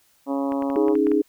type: harmonic tone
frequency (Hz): 138.59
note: C#3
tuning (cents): 0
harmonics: 2 / 3 / 4 / 5 / 6 / 7 / 8 / 9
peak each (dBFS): -23 / -36 / -29 / -35 / -35 / -35 / -39 / -46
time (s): 0.26-0.96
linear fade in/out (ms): 50
type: clicks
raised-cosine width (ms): 0.5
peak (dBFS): -21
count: 8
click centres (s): 0.521 / 0.623 / 0.701 / 0.76 / 0.883 / 0.954 / 1.069 / 1.117
type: chord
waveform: sine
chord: C# suspended second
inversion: none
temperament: equal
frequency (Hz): 277.2 / 311.1 / 415.3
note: C#4 / D#4 / G#4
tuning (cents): 0 / 0 / 0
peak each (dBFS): -23 / -20 / -20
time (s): 0.76-1.22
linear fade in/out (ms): 5
effects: white hiss -61 dBFS RMS until 1.28 s

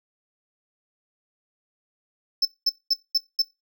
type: tone bursts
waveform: triangle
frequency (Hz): 5274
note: E8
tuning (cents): 0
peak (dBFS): -16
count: 5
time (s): 2.42-3.42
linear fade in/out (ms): 5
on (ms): 32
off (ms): 210
effects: noise-tail reverb RT60 0.2 s tail -18 dB re dry

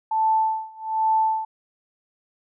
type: tone with tremolo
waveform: sine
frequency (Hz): 880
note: A5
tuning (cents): 0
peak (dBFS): -16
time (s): 0.11-1.45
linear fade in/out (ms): 5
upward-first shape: sine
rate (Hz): 1.2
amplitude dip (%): 95
effects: none

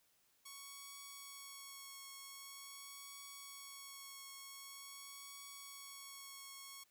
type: tone with vibrato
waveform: 5% pulse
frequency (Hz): 1108.7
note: C#6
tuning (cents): 0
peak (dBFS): -39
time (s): 0.45-6.84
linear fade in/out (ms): 10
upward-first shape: triangle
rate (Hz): 0.45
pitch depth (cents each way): 18
effects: white hiss -75 dBFS RMS until 6.9 s

